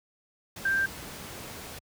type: tone in noise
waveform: sine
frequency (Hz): 1578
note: G6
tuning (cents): +11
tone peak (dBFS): -23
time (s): 0.65-0.86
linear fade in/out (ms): 5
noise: pink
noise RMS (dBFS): -41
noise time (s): 0.56-1.79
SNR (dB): +15
effects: high-pass 60 Hz 12 dB/octave